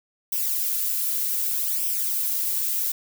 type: noise with flanger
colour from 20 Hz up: violet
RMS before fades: -25 dBFS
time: 0.32-2.92 s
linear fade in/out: 5 ms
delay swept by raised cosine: 0.35 to 3.05 ms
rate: 0.65 Hz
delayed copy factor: +0.65
effects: none